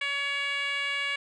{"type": "tone with band-pass filter", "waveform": "10% pulse", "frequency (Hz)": 564, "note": "C#5", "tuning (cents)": 30, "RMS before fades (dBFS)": -30, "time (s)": [0.01, 1.16], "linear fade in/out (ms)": 5, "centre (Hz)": 2300, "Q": 2.1, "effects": ["resampled to 24000 Hz"]}